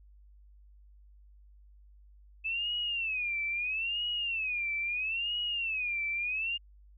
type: tone with vibrato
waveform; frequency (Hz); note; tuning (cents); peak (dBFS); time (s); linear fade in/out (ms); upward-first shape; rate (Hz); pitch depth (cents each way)
sine; 2600; E7; -24; -30; 2.44-6.58; 20; sine; 0.76; 190
effects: added 50 Hz sine -54 dBFS peak until 6.97 s